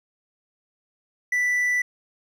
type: tone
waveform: triangle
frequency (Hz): 1975.5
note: B6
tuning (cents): 0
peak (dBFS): -18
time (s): 1.32-1.82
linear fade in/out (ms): 5
effects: none